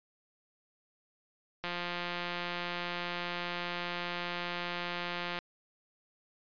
click train, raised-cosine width 0.3 ms, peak -20 dBFS, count 657, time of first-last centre 1.64-5.389 s, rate 175 Hz, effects resampled to 11025 Hz

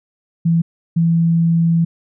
sine tone bursts at uneven times, 166.7 Hz, E3, 20 cents sharp, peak -11 dBFS, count 2, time 0.45-0.62 / 0.96-1.85 s, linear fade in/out 10 ms, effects none

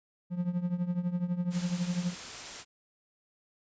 triangle tone with tremolo, 177 Hz, F3, 23 cents sharp, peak -23 dBFS, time 0.3-2.15 s, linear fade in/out 50 ms, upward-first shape triangle, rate 12 Hz, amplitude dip 85%
white noise, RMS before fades -41 dBFS, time 1.5-2.65 s, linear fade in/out 50 ms
effects resampled to 16000 Hz

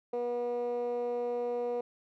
15% pulse tone with band-pass filter, 241.9 Hz, B3, 36 cents flat, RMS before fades -33 dBFS, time 0.13-1.81 s, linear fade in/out 5 ms, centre 510 Hz, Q 3.6, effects none

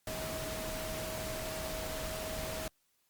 sine tone in noise, 635 Hz, D#5, 35 cents sharp, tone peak -41 dBFS, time 0.07-2.68 s, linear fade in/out 2 ms, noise pink, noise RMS -40 dBFS, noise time 0.07-2.68 s, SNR -4 dB, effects white hiss -75 dBFS RMS until 3.09 s + Opus 48 kbps

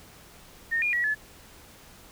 sine tone with pitch steps, 1837 / 2423 / 1924 / 1721 Hz, A#6 / D#7 / B6 / A6, -26 / -47 / -46 / -39 cents, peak -23 dBFS, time 0.71-1.15 s, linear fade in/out 20 ms, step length 110 ms, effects pink hiss -51 dBFS RMS until 2.11 s

